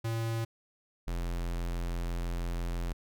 square tone pair in turn, 113.9 / 43.02 Hz, A#2 / F1, -40 / -25 cents, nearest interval octave + perfect fourth, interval 1685 cents, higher first, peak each -31 / -32 dBFS, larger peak first, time 0.04-0.45 / 1.07-2.93 s, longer second, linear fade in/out 10 ms, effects none

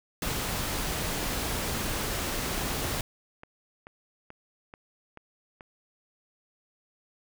pink noise, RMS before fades -31 dBFS, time 0.22-3.01 s, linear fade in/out 2 ms
click train, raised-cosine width 0.5 ms, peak -29 dBFS, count 9, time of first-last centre 2.13-5.608 s, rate 2.3 Hz
effects none

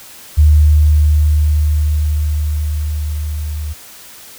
sine tone with level ramp, 75.5 Hz, D2, 48 cents sharp, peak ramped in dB -4 to -19 dBFS, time 0.37-3.74 s, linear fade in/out 20 ms, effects white hiss -37 dBFS RMS until 4.38 s

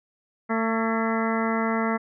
harmonic tone with a mistuned harmonic, 224.6 Hz, A3, 36 cents sharp, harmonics 1 / 2 / 3 / 4 / 5 / 6 / 7 / 8 / 9, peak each -25 / -30 / -31 / -32 / -32 / -32 / -38 / -38 / -34 dBFS, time 0.49-1.98 s, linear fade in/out 20 ms, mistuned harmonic 7, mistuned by +82 cents, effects none

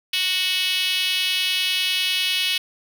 5% pulse tone with high-pass filter, 370 Hz, F#4, in tune, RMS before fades -22 dBFS, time 0.13-2.58 s, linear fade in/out 5 ms, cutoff 2900 Hz, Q 2.9, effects none

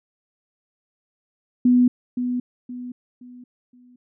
sine tone with echo, 247.4 Hz, B3, 3 cents sharp, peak -12 dBFS, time 1.65-1.88 s, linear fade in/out 5 ms, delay 520 ms, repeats 4, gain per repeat -9 dB, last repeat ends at 3.96 s, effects none

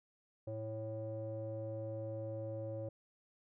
square tone with low-pass filter, 110 Hz, A2, in tune, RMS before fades -42 dBFS, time 0.47-2.89 s, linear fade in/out 5 ms, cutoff 530 Hz, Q 6.5, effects none

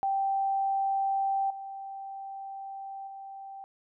sine tone with level steps, 782 Hz, G5, 4 cents flat, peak -25 / -37 / -40 dBFS, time 0.03-3.64 s, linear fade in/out 0 ms, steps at 1.5 / 3.07 s, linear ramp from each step 5 ms, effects none

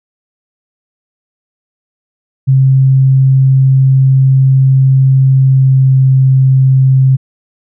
sine tone with pitch glide, 133.3 to 132.38 Hz, C3 to C3, +33 to +21 cents, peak -4 dBFS, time 2.47-7.17 s, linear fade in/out 20 ms, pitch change -12 cents, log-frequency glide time 5.32-5.98 s, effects none

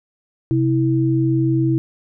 sine tone pair together, 130.81 / 325.6 Hz, C3 / E4, 0 / -21 cents, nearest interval octave + major third, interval 1579 cents, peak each -17 dBFS, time 0.51-1.78 s, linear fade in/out 0 ms, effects none

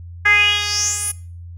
10% pulse tone with band-pass filter sweep, 413.1 Hz, G#4, 9 cents flat, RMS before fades -17 dBFS, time 0.25-1.12 s, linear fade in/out 10 ms, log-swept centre 1800 to 11000 Hz, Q 6.1, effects noise-tail reverb RT60 0.4 s tail -19 dB re dry + added 86 Hz sine -32 dBFS peak until 1.57 s

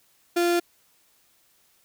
35% pulse tone, 346.7 Hz, F4, 13 cents flat, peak -18 dBFS, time 0.36-0.6 s, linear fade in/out 10 ms, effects white hiss -63 dBFS RMS until 1.84 s

